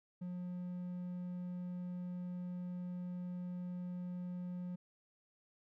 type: tone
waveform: triangle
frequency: 178.9 Hz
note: F3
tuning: 42 cents sharp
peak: -38 dBFS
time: 0.21-4.76 s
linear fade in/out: 10 ms
effects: none